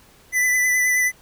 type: tone with vibrato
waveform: square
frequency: 1996 Hz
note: B6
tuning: 18 cents sharp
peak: -17 dBFS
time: 0.32-1.12 s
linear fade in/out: 50 ms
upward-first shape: sine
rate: 9.4 Hz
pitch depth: 20 cents each way
effects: pink hiss -52 dBFS RMS until 1.21 s